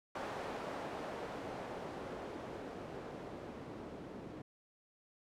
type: noise with low-pass filter sweep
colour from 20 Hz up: blue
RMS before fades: -45 dBFS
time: 0.15-4.42 s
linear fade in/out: 5 ms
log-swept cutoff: 690 to 320 Hz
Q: 0.94
effects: none